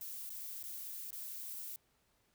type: noise with dropouts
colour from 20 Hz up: violet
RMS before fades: -45 dBFS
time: 0.01-1.76 s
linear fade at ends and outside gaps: 0 ms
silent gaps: 0.294-0.303 / 0.627-0.639 / 1.106-1.129 s
effects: pink hiss -75 dBFS RMS until 2.34 s